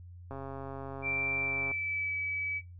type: click train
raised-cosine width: 1 ms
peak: -28 dBFS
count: 192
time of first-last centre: 0.31-1.714 s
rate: 136 Hz
type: tone with pitch glide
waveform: sine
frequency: 2349 to 2289 Hz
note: D7 to D7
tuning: 0 to -45 cents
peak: -31 dBFS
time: 1.02-2.62 s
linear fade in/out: 50 ms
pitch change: -45 cents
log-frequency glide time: 1.37-2.16 s
effects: noise-tail reverb RT60 0.2 s tail -18 dB re dry + added 88 Hz sine -46 dBFS peak until 2.79 s